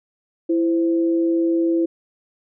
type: tone pair together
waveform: sine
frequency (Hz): 332.9 / 520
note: E4 / C5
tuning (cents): +17 / -11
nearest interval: minor sixth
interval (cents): 772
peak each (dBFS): -16 / -27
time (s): 0.49-1.86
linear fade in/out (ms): 10
effects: none

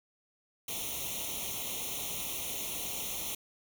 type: noise with comb filter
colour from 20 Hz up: white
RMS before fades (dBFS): -37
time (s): 0.68-3.35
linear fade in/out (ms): 5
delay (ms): 0.31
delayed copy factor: +1
effects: none

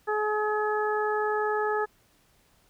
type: harmonic tone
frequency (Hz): 424.4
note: G#4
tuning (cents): +38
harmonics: 1 / 2 / 3 / 4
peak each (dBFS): -27 / -30 / -32 / -33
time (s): 0.07-1.86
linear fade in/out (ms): 20
effects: pink hiss -64 dBFS RMS until 2.69 s

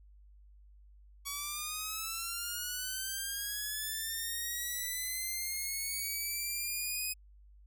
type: linear sweep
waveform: 5% pulse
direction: up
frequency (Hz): 1124 to 2514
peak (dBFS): -25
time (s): 1.25-7.14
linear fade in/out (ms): 20
effects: added 50 Hz sine -55 dBFS peak until 7.66 s

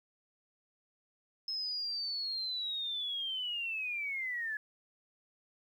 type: linear sweep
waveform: sine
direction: down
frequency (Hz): 5200 to 1691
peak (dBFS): -34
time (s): 1.48-4.57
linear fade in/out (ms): 2
effects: 11-bit

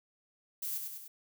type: noise with echo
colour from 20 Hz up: violet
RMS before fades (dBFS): -37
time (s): 0.62-0.78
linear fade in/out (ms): 5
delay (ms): 100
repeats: 3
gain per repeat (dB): -4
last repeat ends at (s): 1.08
effects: none

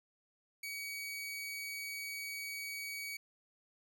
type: tone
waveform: sawtooth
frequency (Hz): 2260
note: C#7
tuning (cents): +33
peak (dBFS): -37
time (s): 0.63-3.17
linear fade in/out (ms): 5
effects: none

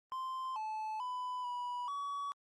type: tone with pitch steps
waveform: triangle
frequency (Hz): 1042 / 868 / 999 / 979 / 1132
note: C6 / A5 / B5 / B5 / C#6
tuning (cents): -7 / -24 / +20 / -15 / +36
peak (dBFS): -35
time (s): 0.12-2.32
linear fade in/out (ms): 0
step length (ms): 440
effects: Opus 32 kbps

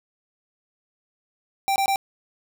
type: tone bursts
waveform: square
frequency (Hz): 784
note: G5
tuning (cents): 0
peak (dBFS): -20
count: 3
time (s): 1.68-1.959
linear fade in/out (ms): 0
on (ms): 79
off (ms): 21
effects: none

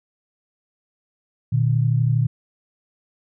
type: tone pair together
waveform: sine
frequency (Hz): 118.97 / 151.4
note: A#2 / D#3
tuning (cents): +36 / -47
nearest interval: major third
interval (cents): 417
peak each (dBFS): -17 / -21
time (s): 1.52-2.27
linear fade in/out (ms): 10
effects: none

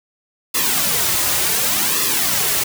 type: noise with flanger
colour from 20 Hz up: white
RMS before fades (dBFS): -18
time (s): 0.54-2.64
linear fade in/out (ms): 10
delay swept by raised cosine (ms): 1.3 to 4.5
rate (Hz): 0.68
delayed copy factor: -0.75
effects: none

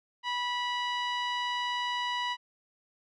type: tone with low-pass filter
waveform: sawtooth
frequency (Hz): 979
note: B5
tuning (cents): -15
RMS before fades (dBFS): -32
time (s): 0.23-2.37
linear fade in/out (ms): 50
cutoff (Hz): 3400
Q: 2
effects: none

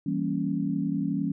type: chord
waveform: sine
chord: E diminished seventh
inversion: none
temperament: equal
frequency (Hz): 164.81 / 196 / 233.1 / 277.2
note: E3 / G3 / Bb3 / Db4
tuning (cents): 0 / 0 / 0 / 0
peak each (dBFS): -31 / -30 / -33 / -29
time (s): 0.06-1.32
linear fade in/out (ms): 5
effects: none

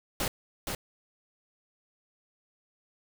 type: noise with echo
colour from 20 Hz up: pink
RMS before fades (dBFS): -30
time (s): 0.2-0.28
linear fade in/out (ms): 2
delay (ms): 470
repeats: 1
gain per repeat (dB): -4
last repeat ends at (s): 0.75
effects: none

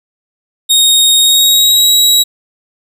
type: tone with pitch glide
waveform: sawtooth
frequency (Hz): 3730 to 3857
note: A#7 to B7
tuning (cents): 0 to -42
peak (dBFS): -3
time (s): 0.69-2.24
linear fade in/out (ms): 20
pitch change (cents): +58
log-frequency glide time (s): 1.19-1.92
effects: none

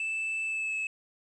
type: tone with pitch glide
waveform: triangle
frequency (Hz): 2637 to 2598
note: E7 to E7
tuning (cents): 0 to -26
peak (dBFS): -28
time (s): 0-0.87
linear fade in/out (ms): 2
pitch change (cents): -26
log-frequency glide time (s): 0.45-0.75
effects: resampled to 22050 Hz + 10-bit

